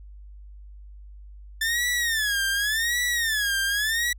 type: tone with vibrato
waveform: sawtooth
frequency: 1760 Hz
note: A6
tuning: in tune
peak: -19 dBFS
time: 1.61-4.13 s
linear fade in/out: 5 ms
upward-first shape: sine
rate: 0.88 Hz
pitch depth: 180 cents each way
effects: added 50 Hz sine -41 dBFS peak until 4.18 s